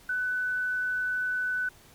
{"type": "tone", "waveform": "sine", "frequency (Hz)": 1498, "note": "F#6", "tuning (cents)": 21, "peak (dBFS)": -26, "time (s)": [0.09, 1.69], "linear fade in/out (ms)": 5, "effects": ["pink hiss -55 dBFS RMS until 1.94 s", "MP3 96 kbps"]}